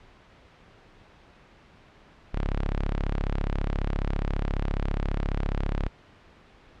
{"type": "tone", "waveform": "sawtooth", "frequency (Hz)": 34.65, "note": "C#1", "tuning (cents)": 0, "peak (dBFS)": -21, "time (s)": [2.33, 5.89], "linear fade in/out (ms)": 20, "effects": ["pink hiss -54 dBFS RMS until 6.8 s", "low-pass 3000 Hz 12 dB/octave"]}